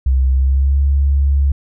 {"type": "tone with pitch glide", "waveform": "sine", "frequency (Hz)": [65.41, 69.7], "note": ["C2", "C#2"], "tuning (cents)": [0, 10], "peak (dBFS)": -10, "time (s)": [0.06, 1.52], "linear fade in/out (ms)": 5, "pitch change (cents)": 110, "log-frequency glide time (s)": [0.31, 0.81], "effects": []}